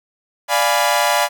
sawtooth chord, D diminished seventh, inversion none, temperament equal, 587.3 / 698.5 / 830.6 / 987.8 Hz, D5 / F5 / Ab5 / Cb6, 0 / 0 / 0 / 0 cents, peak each -16 dBFS, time 0.48-1.29 s, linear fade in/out 50 ms, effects 8-bit

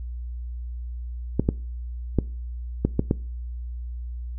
clicks, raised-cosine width 3 ms, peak -6 dBFS, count 6, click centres 1.396 / 1.489 / 2.187 / 2.85 / 2.994 / 3.111 s, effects noise-tail reverb RT60 0.4 s tail -22 dB re dry + added 60 Hz sine -30 dBFS peak until 4.38 s

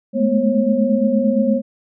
sine tone cluster, 210.9 / 219.6 / 245.4 / 542 Hz, G#3 / A3 / B3 / C#5, +27 / -3 / -11 / -39 cents, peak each -19 dBFS, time 0.13-1.62 s, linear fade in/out 50 ms, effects none

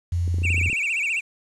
sine tone, 86.7 Hz, F2, 12 cents flat, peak -20 dBFS, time 0.12-0.69 s, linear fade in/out 5 ms
clicks, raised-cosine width 3 ms, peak -22 dBFS, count 12, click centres 0.278 / 0.343 / 0.385 / 0.419 / 0.452 / 0.504 / 0.544 / 0.58 / 0.613 / 0.661 / 0.699 / 0.73 s
triangle tone with vibrato, 2489 Hz, D#7, in tune, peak -20 dBFS, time 0.43-1.21 s, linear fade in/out 20 ms, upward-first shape sine, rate 15 Hz, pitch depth 180 cents each way
effects resampled to 24000 Hz + 8-bit

